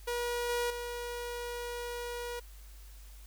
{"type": "tone with level steps", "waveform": "sawtooth", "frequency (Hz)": 480.9, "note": "B4", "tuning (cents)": -46, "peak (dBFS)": [-28, -26, -33], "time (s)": [0.07, 2.4], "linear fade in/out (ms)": 10, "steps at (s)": [0.49, 0.7], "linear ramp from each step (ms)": 5, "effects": ["added 50 Hz sine -48 dBFS peak until 3.26 s", "white hiss -59 dBFS RMS until 3.26 s"]}